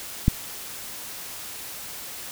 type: click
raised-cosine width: 5 ms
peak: -4 dBFS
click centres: 0.281 s
effects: white hiss -37 dBFS RMS until 2.31 s